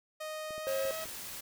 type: tone with pitch glide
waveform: sawtooth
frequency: 621 to 639.6 Hz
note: D#5 to D#5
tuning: -3 to +48 cents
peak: -34 dBFS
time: 0.2-1.05 s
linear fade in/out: 10 ms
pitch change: +51 cents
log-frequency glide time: 0.6-0.81 s
type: clicks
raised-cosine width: 2 ms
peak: -37 dBFS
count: 4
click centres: 0.507 / 0.58 / 0.853 / 1.056 s
type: noise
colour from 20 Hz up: white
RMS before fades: -43 dBFS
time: 0.67-1.41 s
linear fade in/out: 10 ms
type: tone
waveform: triangle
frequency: 538 Hz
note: C5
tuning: 48 cents sharp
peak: -29 dBFS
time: 0.67-0.91 s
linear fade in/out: 0 ms
effects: none